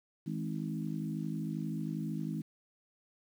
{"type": "harmonic tone with a mistuned harmonic", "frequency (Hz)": 52.7, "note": "G#1", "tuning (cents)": 26, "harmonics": [3, 4, 5, 6], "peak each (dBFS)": [-37, -39, -41, -43], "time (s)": [0.26, 2.42], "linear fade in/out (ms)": 10, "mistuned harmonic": 3, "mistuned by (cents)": 33, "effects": ["10-bit"]}